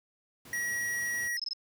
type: noise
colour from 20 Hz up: pink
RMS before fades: -50 dBFS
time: 0.45-1.28 s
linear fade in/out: 5 ms
type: tone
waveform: square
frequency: 1912 Hz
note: A#6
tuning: 43 cents sharp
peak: -31 dBFS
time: 0.53-1.37 s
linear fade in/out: 2 ms
type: tone bursts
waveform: sine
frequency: 5170 Hz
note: E8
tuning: 34 cents flat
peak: -31 dBFS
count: 4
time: 1.37-1.533 s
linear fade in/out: 2 ms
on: 25 ms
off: 21 ms
effects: high-pass 80 Hz 12 dB/octave